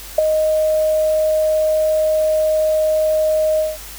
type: tone with ADSR envelope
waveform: sine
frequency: 622.3 Hz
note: D#5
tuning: in tune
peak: -5 dBFS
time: 0.18-3.78 s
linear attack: 6 ms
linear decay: 9 ms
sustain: -8 dB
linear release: 190 ms
effects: added 50 Hz sine -38 dBFS peak until 3.98 s + white hiss -35 dBFS RMS until 3.98 s